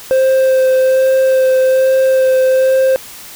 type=tone with vibrato; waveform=triangle; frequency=523.3 Hz; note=C5; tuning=in tune; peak=-6 dBFS; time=0.11-2.96 s; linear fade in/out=0 ms; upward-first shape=sine; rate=1.2 Hz; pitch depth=12 cents each way; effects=white hiss -33 dBFS RMS until 3.35 s